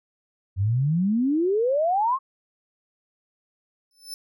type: exponential sweep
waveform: sine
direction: up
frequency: 91.1 to 1108.7 Hz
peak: -19 dBFS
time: 0.56-2.19 s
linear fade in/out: 50 ms
type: tone with exponential growth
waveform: sawtooth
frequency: 5274 Hz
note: E8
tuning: in tune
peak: -27 dBFS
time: 3.91-4.14 s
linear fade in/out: 1 ms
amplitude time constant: 50 ms
effects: none